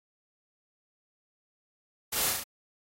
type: noise with echo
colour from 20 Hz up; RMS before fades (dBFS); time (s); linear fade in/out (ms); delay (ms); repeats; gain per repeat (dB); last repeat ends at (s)
white; -31; 2.12-2.3; 10; 35; 4; -2; 2.44
effects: AAC 48 kbps